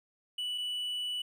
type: tone pair in turn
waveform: triangle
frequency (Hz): 2960 / 2960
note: F#7 / F#7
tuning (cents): 0 / 0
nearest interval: unison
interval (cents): 0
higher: neither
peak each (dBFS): -31 / -31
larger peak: neither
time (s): 0.38-0.58 / 0.58-1.22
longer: second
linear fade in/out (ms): 5
effects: none